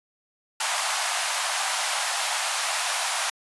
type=high-pass noise; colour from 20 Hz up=pink; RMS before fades=-26 dBFS; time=0.6-3.3 s; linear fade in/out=5 ms; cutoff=670 Hz; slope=48 dB/octave; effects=resampled to 24000 Hz